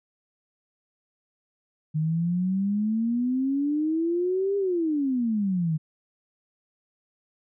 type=exponential two-way sweep; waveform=sine; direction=up then down; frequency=152.3 to 404.4 to 152.3 Hz; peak=-22 dBFS; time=1.94-5.78 s; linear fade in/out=20 ms; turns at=4.57 s; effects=none